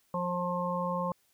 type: harmonic tone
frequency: 177.6 Hz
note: F3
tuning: 29 cents sharp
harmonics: 1 / 3 / 5 / 6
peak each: -34 / -34 / -37 / -34 dBFS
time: 0.14-1.12 s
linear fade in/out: 2 ms
effects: white hiss -70 dBFS RMS until 1.33 s